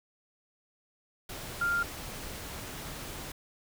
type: tone in noise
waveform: sine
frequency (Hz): 1396.9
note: F6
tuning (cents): 0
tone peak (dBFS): -26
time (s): 1.61-1.83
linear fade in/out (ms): 5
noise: pink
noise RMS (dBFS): -41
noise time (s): 1.29-3.32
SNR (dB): +12
effects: none